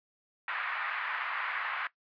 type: band-pass noise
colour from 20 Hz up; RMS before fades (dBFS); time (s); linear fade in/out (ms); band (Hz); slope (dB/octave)
pink; -35; 0.48-1.87; 2; 1100 to 2200; 24
effects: noise-tail reverb RT60 0.1 s tail -17 dB re dry + resampled to 11025 Hz